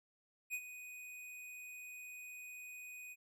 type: tone with ADSR envelope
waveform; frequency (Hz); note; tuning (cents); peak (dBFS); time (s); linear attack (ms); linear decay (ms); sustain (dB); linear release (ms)
square; 2489; D#7; 0; -37; 0.5-3.16; 40; 59; -12; 40
effects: none